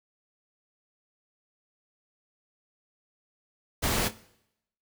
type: noise with echo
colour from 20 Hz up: pink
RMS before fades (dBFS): -27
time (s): 3.82-4.09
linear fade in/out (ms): 20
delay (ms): 27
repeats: 2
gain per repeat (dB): -14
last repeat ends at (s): 4.144
effects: noise-tail reverb RT60 0.8 s tail -20 dB re dry